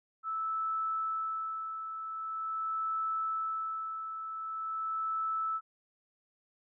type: tone with tremolo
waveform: sine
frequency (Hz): 1312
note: E6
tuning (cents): -9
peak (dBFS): -30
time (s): 0.23-5.61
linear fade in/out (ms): 50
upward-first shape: sine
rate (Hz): 0.44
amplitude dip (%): 55
effects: none

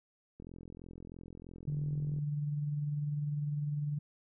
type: click train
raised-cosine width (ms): 3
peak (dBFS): -36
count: 78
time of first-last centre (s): 0.4-2.187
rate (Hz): 43.1
type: tone with tremolo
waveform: sine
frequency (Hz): 146.83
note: D3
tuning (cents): 0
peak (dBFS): -30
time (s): 1.67-3.99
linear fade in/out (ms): 10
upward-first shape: sine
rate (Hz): 20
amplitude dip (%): 40
effects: none

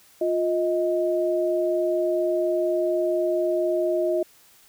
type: tone pair together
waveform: sine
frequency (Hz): 352.8 / 628.6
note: F4 / D#5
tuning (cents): +18 / +18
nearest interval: minor seventh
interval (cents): 1000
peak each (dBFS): -23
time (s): 0.21-4.23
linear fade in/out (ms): 5
effects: white hiss -55 dBFS RMS until 4.68 s

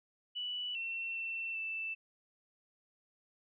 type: tone with pitch steps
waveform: sine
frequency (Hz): 2959 / 2705 / 2690 / 2652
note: F#7 / E7 / E7 / E7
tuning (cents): -1 / +44 / +34 / +10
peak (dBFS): -36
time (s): 0.35-1.95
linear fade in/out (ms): 20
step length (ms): 400
effects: none

